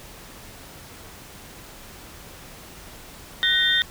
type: tone cluster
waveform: sine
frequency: 1502 / 1871 / 3196 / 3597 Hz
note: F#6 / A#6 / G7 / A7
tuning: +26 / +6 / +33 / +37 cents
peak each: -28 / -22 / -27 / -20 dBFS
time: 3.43-3.82 s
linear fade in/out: 0 ms
effects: pink hiss -43 dBFS RMS until 3.9 s